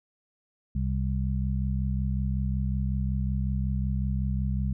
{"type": "harmonic tone", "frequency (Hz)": 65.41, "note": "C2", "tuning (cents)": 0, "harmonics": [1, 2, 3], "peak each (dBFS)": [-27, -30, -32], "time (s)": [0.75, 4.73], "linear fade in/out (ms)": 5, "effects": []}